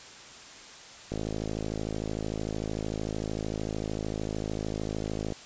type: click train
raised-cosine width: 2 ms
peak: -19 dBFS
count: 225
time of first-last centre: 1.12-5.323 s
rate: 53.3 Hz
effects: white hiss -47 dBFS RMS until 5.45 s + resampled to 16000 Hz